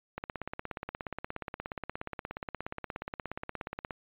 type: click train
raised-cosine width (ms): 0.5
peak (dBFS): -21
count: 64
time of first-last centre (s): 0.18-3.908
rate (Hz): 16.9
effects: resampled to 8000 Hz